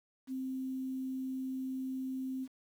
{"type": "tone with quantisation", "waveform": "sine", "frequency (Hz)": 261.6, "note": "C4", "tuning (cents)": 0, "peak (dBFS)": -35, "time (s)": [0.27, 2.48], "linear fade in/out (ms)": 50, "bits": 10, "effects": []}